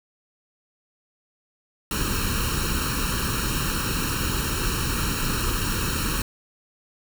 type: noise with comb filter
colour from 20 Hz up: pink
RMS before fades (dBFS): -25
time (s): 1.91-6.22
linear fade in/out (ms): 2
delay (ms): 0.72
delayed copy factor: +0.9
effects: none